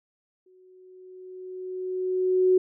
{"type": "tone with exponential growth", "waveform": "sine", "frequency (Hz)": 370, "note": "F#4", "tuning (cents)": 0, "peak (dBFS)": -15, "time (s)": [0.46, 2.58], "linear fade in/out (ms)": 5, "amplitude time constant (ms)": 460, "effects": []}